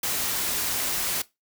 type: noise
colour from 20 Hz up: white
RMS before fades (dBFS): -27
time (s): 0.03-1.22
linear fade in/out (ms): 5
effects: noise-tail reverb RT60 0.2 s tail -19 dB re dry